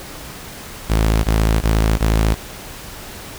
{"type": "tone bursts", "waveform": "sawtooth", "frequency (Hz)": 54.3, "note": "A1", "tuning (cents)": -22, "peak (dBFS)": -9, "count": 4, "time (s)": [0.89, 2.35], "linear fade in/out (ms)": 20, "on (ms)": 350, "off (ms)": 20, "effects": ["pink hiss -34 dBFS RMS until 3.38 s"]}